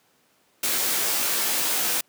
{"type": "noise with comb filter", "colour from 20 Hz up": "white", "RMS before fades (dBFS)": -24, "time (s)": [0.63, 2.01], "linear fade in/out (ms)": 5, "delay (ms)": 17, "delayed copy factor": 0.8, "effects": ["pink hiss -63 dBFS RMS until 2.08 s", "high-pass 200 Hz 12 dB/octave"]}